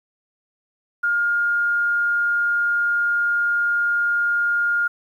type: tone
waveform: sine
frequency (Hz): 1415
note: F6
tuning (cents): +22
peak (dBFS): -17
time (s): 1.03-4.88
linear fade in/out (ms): 10
effects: 9-bit